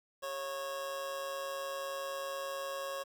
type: tone with amplitude modulation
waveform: 25% pulse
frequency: 549 Hz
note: C#5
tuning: 17 cents flat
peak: -31 dBFS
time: 0.22-3.04 s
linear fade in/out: 20 ms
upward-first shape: sine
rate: 150 Hz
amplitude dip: 50%
effects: 10-bit